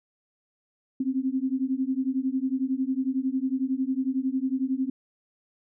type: beating tone pair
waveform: sine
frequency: 257.6 / 268.6 Hz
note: C4 / C4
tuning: -27 / +46 cents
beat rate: 11 Hz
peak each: -27 / -27 dBFS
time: 1-4.9 s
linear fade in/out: 5 ms
effects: none